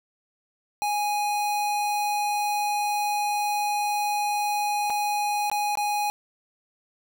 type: tone with dropouts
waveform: square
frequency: 829 Hz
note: G#5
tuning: 3 cents flat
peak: -24 dBFS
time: 0.82-6.1 s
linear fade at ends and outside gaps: 0 ms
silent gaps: 4.899-4.903 / 5.499-5.515 / 5.754-5.773 s
effects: none